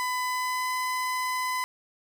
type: tone with pitch glide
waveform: 30% pulse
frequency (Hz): 1003 to 1010.6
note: B5 to B5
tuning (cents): +26 to +40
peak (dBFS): -24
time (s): 0-1.64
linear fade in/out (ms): 0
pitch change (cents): +14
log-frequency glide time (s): 0.21-0.73
effects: none

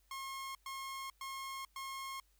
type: tone bursts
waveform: sawtooth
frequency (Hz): 1077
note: C6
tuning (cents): +50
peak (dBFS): -38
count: 4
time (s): 0.11-2.2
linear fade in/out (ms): 2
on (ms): 440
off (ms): 110
effects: added 50 Hz sine -70 dBFS peak until 2.39 s + white hiss -75 dBFS RMS until 2.39 s

